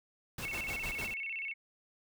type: noise with tremolo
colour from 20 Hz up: pink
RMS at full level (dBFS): -41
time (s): 0.38-1.14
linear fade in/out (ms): 5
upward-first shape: square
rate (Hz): 6.6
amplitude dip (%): 60
type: tone with vibrato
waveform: sine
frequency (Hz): 2433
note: D#7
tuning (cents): -39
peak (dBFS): -36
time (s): 0.42-1.54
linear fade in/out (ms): 20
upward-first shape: square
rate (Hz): 16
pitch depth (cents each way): 170
effects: none